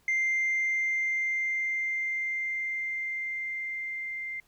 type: tone with level ramp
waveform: sine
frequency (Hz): 2093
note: C7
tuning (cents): 0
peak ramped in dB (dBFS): -22 to -33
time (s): 0.08-4.4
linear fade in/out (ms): 2
effects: tanh soft clip ceiling -22 dBFS + pink hiss -66 dBFS RMS until 4.47 s